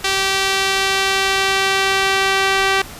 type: tone with band-pass filter sweep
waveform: sawtooth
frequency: 387.6 Hz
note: G4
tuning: 20 cents flat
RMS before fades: -17 dBFS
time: 0.04-2.82 s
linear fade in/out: 5 ms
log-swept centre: 3900 to 2300 Hz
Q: 0.76
effects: pink hiss -35 dBFS RMS until 2.99 s + resampled to 32000 Hz